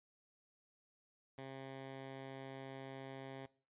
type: tone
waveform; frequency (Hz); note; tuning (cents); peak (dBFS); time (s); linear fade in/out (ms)
10% pulse; 134.2; C3; +44; -39; 1.38-3.46; 2
effects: noise-tail reverb RT60 0.4 s tail -20 dB re dry + resampled to 8000 Hz

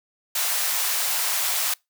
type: high-pass noise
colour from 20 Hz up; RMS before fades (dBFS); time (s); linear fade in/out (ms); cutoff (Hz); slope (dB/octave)
white; -24; 0.35-1.74; 5; 610; 24
effects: noise-tail reverb RT60 0.2 s tail -25 dB re dry

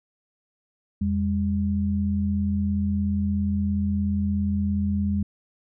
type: tone pair together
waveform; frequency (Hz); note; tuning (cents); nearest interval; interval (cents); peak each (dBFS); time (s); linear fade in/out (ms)
sine; 85 / 202; F2 / G#3; -46 / -48; octave + minor third; 1498; -25 / -23; 1.01-5.23; 5
effects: none

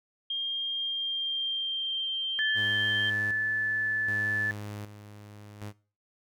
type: tone with pitch glide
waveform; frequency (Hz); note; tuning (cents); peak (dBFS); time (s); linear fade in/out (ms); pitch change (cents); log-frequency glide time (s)
sine; 3212 to 3153; G7 to G7; +41 to +9; -28; 0.3-3.1; 5; -32; 0.72-2.13
type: tone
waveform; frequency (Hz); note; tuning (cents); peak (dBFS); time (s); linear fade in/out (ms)
sine; 1741; A6; -19; -26; 2.39-4.51; 0
type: tone with tremolo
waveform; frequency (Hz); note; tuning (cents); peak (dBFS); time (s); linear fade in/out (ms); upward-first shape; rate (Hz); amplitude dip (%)
sawtooth; 103.83; G#2; 0; -33; 2.54-5.73; 50; square; 0.65; 65
effects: noise-tail reverb RT60 0.4 s tail -21 dB re dry

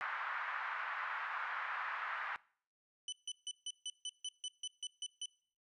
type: band-pass noise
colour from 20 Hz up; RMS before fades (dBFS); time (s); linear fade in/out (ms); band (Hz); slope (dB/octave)
white; -41; 0.01-2.36; 0; 1000 to 1700; 24
type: tone bursts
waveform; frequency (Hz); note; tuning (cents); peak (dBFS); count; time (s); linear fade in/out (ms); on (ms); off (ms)
sawtooth; 3001; F#7; +24; -36; 12; 3.08-5.258; 2; 44; 150
effects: noise-tail reverb RT60 0.5 s tail -22 dB re dry + resampled to 24000 Hz

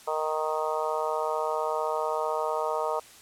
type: harmonic tone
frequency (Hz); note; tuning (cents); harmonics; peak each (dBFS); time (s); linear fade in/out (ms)
155.56; D#3; 0; 3 / 4 / 5 / 6 / 7 / 8; -32 / -31 / -35 / -32 / -36 / -35; 0.07-3; 10
effects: white hiss -51 dBFS RMS until 3.21 s + low-pass 11000 Hz 12 dB/octave

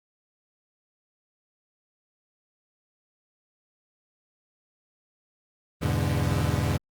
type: chord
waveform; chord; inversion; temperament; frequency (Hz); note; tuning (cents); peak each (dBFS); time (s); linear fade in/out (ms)
35% pulse; E dominant seventh; none; equal with one note detuned; 82.41 / 101.57 / 123.47 / 146.83; E2 / G#2 / B2 / D3; 0 / -38 / 0 / 0; -27; 5.81-6.78; 20
effects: Opus 24 kbps

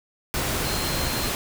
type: tone in noise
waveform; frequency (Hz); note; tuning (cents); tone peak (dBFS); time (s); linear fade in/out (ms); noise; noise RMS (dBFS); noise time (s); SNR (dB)
sine; 4167; C8; -8; -33; 0.65-1.29; 0; pink; -26; 0.34-1.35; -10
effects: none

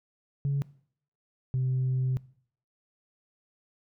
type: tone pair in turn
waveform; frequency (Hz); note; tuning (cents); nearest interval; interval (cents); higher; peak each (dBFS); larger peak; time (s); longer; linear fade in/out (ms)
sine; 140 / 129.24; C#3 / C3; +18 / -21; minor second; 139; first; -23; neither; 0.45-0.62 / 1.54-2.17; second; 0
effects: noise-tail reverb RT60 0.6 s tail -22 dB re dry + tanh soft clip ceiling -22 dBFS

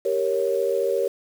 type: chord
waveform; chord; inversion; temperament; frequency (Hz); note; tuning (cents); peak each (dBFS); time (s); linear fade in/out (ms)
sine; G diminished; none; equal; 392 / 466.2 / 554.4; G4 / Bb4 / Db5; 0 / 0 / 0; -25 / -24 / -24; 0.05-1.08; 5
effects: 7-bit

